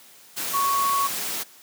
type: tone in noise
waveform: sine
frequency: 1111 Hz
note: C#6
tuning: 4 cents sharp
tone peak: -20 dBFS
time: 0.53-1.08 s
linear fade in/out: 20 ms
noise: white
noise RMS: -29 dBFS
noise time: 0.36-1.44 s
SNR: +6 dB
effects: white hiss -50 dBFS RMS until 1.62 s + high-pass 150 Hz 12 dB/octave